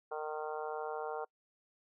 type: harmonic tone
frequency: 153.6 Hz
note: D#3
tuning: 22 cents flat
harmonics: 3 / 4 / 5 / 6 / 7 / 8 / 9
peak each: -40 / -45 / -42 / -47 / -48 / -52 / -48 dBFS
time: 0.11-1.25 s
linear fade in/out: 10 ms
effects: noise-tail reverb RT60 0.1 s tail -26 dB re dry